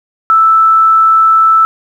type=tone; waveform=sine; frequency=1318.5 Hz; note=E6; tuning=in tune; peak=-4 dBFS; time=0.3-1.65 s; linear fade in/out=0 ms; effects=7-bit